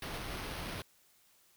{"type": "noise with sample-and-hold", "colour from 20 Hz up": "pink", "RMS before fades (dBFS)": -41, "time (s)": [0.02, 0.82], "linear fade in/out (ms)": 2, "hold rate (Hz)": 7350, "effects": ["white hiss -67 dBFS RMS until 1.56 s"]}